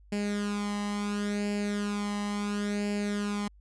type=tone with flanger; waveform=sawtooth; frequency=205.3 Hz; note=G#3; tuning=20 cents flat; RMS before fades=-31 dBFS; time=0.12-3.48 s; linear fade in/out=5 ms; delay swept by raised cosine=0.41 to 1.01 ms; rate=0.72 Hz; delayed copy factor=+0.7; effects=added 50 Hz sine -53 dBFS peak until 3.6 s + resampled to 22050 Hz